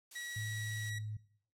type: noise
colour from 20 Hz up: blue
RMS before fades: -49 dBFS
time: 0.11-0.9 s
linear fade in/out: 5 ms
type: tone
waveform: sawtooth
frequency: 1924 Hz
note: B6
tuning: 46 cents flat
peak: -37 dBFS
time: 0.15-0.99 s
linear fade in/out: 10 ms
type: tone with pitch glide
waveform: sine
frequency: 108.6 to 106.8 Hz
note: A2 to G#2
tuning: -22 to +49 cents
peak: -38 dBFS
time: 0.36-1.17 s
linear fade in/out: 5 ms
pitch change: -29 cents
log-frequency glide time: 0.78-1.03 s
effects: noise-tail reverb RT60 0.6 s tail -19 dB re dry + low-pass 10000 Hz 12 dB/octave